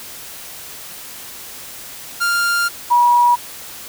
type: tone pair in turn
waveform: 45% pulse / sine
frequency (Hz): 1396.9 / 964.1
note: F6 / B5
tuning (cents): 0 / -42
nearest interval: tritone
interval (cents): 642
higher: first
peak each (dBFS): -15 / -9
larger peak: second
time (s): 2.2-2.69 / 2.9-3.36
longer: first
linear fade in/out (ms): 20
effects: white hiss -34 dBFS RMS until 3.88 s